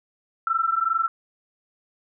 sine tone pair together, 1327 / 1349.4 Hz, E6 / E6, +11 / +40 cents, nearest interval unison, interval 29 cents, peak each -23 dBFS, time 0.47-1.08 s, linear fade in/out 2 ms, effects none

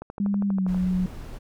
click train, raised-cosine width 1 ms, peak -22 dBFS, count 10, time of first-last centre 0.02-0.746 s, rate 12.4 Hz
sine tone with pitch glide, 200.9 to 183.17 Hz, G3 to F#3, +43 to -17 cents, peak -21 dBFS, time 0.2-1.06 s, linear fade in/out 2 ms, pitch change -160 cents, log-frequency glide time 0.46-0.69 s
brown noise, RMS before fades -36 dBFS, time 0.67-1.39 s, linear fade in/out 20 ms
effects none

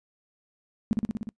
sine tone with echo, 220 Hz, A3, in tune, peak -19 dBFS, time 0.91-0.93 s, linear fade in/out 0 ms, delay 60 ms, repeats 6, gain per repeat -2 dB, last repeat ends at 1.29 s, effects noise-tail reverb RT60 0.1 s tail -22 dB re dry + resampled to 22050 Hz

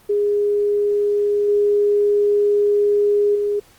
sine tone with level steps, 411.3 Hz, G#4, 17 cents flat, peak -15 / -13 / -17 dBFS, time 0.09-3.6 s, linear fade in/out 10 ms, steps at 1.48 / 3.35 s, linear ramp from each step 5 ms, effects pink hiss -51 dBFS RMS until 3.78 s + Opus 32 kbps

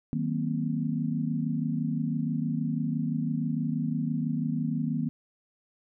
sine chord, C half-diminished seventh, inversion first, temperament just, 156.98 / 188.37 / 235.5 / 261.6 Hz, Eb3 / Gb3 / Bb3 / C4, +16 / +31 / +18 / 0 cents, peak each -30 / -36 / -30 / -34 dBFS, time 0.13-5.09 s, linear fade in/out 0 ms, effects none

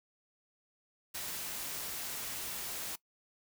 white noise, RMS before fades -40 dBFS, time 1.14-2.96 s, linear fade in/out 10 ms, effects noise-tail reverb RT60 0.1 s tail -21 dB re dry

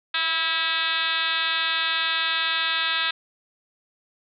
sine tone with frequency modulation, 2580 Hz, E7, 38 cents flat, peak -21 dBFS, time 0.14-3.11 s, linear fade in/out 5 ms, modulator 319 Hz, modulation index 4.3, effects none

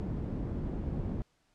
white low-pass noise, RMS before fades -35 dBFS, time 0-1.22 s, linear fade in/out 0 ms, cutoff 190 Hz, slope 12 dB/octave, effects pink hiss -72 dBFS RMS until 1.54 s + low-pass 8000 Hz 12 dB/octave

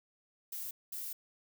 violet noise bursts at uneven times, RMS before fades -41 dBFS, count 2, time 0.52-0.71 / 0.92-1.13 s, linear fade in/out 5 ms, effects none

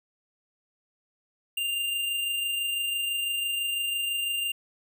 square tone with amplitude modulation, 2794 Hz, F7, in tune, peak -26 dBFS, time 1.57-4.52 s, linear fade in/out 5 ms, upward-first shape sine, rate 26 Hz, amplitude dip 30%, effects none

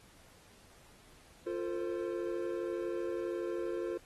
triangle chord, F major, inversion none, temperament equal with one note detuned, 349.2 / 450.8 / 523.3 Hz, F4 / A4 / C5, 0 / +42 / 0 cents, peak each -34 / -38 / -39 dBFS, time 1.46-3.98 s, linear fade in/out 10 ms, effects pink hiss -61 dBFS RMS until 4.05 s + AAC 32 kbps

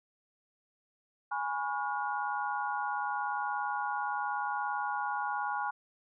sine chord, C# dominant seventh, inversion second, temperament equal with one note detuned, 830.6 / 987.8 / 1108.7 / 1430.4 Hz, G#5 / B5 / C#6 / E#6, 0 / 0 / 0 / +41 cents, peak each -34 / -38 / -39 / -37 dBFS, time 1.31-5.71 s, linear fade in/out 10 ms, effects none

